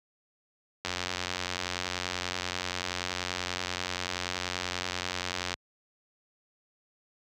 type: click train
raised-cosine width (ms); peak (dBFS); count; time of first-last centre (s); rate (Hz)
0.2; -13; 425; 0.85-5.54; 90.4
effects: high-pass 60 Hz 12 dB/octave